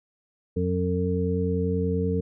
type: harmonic tone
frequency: 90.3 Hz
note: F#2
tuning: 42 cents flat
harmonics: 1 / 2 / 3 / 5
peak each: -27 / -27 / -32 / -27 dBFS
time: 0.56-2.21 s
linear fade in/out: 10 ms
effects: none